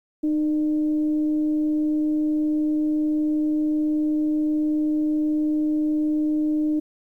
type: tone with frequency modulation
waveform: sine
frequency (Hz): 305.3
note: D#4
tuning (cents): -33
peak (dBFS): -19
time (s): 0.23-6.8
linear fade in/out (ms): 10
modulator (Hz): 296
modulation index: 0.21
effects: 10-bit